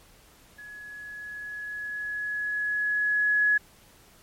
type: tone with level ramp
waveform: sine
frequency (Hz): 1688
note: G#6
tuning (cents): +28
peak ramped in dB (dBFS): -41 to -18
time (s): 0.58-3.58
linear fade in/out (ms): 10
effects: pink hiss -56 dBFS RMS until 4.22 s + MP3 64 kbps